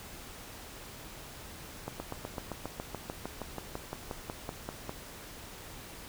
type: slowing click train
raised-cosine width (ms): 1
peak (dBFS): -22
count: 20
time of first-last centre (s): 1.88-4.894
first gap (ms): 120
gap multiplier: 1.03
effects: pink hiss -47 dBFS RMS until 6.08 s